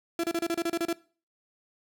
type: tone bursts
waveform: 35% pulse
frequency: 336.6 Hz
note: E4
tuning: 36 cents sharp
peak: -24 dBFS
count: 10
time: 0.19-0.929 s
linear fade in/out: 2 ms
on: 46 ms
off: 31 ms
effects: noise-tail reverb RT60 0.4 s tail -21 dB re dry